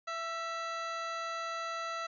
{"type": "harmonic tone with a mistuned harmonic", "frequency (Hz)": 666, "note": "E5", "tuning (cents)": 18, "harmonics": [1, 2, 3, 4, 5, 6, 7, 9, 10], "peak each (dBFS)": [-42, -37, -44, -49, -55, -48, -56, -55, -58], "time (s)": [0.07, 2.07], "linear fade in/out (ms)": 10, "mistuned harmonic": 3, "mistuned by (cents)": -38, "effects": []}